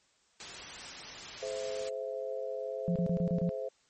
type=noise; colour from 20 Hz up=white; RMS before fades=-43 dBFS; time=0.4-1.89 s; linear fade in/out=2 ms
type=chord; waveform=sine; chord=Ab augmented; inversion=none; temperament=equal with one note detuned; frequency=424.8 / 523.3 / 659.3 Hz; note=Ab4 / C5 / E5; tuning=+39 / 0 / 0 cents; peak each=-40 / -36 / -41 dBFS; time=1.42-3.69 s; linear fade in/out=10 ms
type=tone bursts; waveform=sine; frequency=174.61 Hz; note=F3; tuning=in tune; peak=-27 dBFS; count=6; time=2.88-3.492 s; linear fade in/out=0 ms; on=77 ms; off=30 ms
effects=white hiss -69 dBFS RMS until 3.89 s + MP3 32 kbps